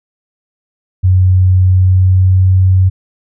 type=tone with pitch glide; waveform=sine; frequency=92.5 to 93.52 Hz; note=F#2 to F#2; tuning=0 to +19 cents; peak=-5 dBFS; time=1.03-2.9 s; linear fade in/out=20 ms; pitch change=+19 cents; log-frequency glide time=1.63-2.46 s; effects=none